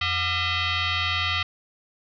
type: tone with frequency modulation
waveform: sine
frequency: 554.4 Hz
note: C#5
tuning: in tune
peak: -22 dBFS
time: 0.01-1.43 s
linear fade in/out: 5 ms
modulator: 642 Hz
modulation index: 5.5
effects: none